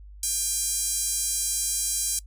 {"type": "tone with high-pass filter", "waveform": "5% pulse", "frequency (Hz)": 801, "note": "G5", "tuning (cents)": 37, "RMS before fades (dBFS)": -27, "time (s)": [0.23, 2.19], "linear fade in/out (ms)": 2, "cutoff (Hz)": 7200, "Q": 1, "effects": ["noise-tail reverb RT60 0.1 s tail -22 dB re dry", "added 50 Hz sine -42 dBFS peak until 2.26 s"]}